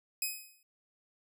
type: tone with exponential decay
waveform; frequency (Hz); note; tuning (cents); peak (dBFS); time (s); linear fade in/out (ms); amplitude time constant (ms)
5% pulse; 2528; D#7; +27; -20; 0.22-0.63; 2; 87
effects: none